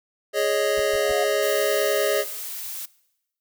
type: chord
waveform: square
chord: Ab suspended fourth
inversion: none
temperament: just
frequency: 415.3 / 553.7 / 623 Hz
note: Ab4 / Db5 / Eb5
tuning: 0 / -2 / +2 cents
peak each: -25 dBFS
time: 0.33-2.25 s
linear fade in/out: 50 ms
type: tone with exponential growth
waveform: triangle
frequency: 710 Hz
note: F5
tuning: 28 cents sharp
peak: -22 dBFS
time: 0.64-1.24 s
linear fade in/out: 5 ms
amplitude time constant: 130 ms
type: noise bursts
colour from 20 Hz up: brown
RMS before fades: -38 dBFS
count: 3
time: 0.77-1.123 s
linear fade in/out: 5 ms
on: 31 ms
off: 130 ms
type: noise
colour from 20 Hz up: blue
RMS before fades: -33 dBFS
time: 1.42-2.86 s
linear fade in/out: 10 ms
effects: noise-tail reverb RT60 0.9 s tail -21 dB re dry